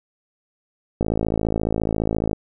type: click train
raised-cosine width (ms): 2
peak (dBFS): -8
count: 73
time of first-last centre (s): 1.01-2.331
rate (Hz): 54.5
effects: none